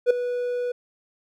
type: tone with ADSR envelope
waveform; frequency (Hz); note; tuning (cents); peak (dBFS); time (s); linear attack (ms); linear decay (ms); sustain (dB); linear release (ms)
triangle; 490.1; B4; -13; -9; 0.06-0.72; 44; 5; -13; 7
effects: none